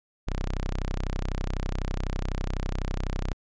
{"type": "tone", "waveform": "sawtooth", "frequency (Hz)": 32, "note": "C1", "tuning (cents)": -38, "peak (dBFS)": -23, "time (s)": [0.27, 3.33], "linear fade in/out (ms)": 0, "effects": ["resampled to 16000 Hz"]}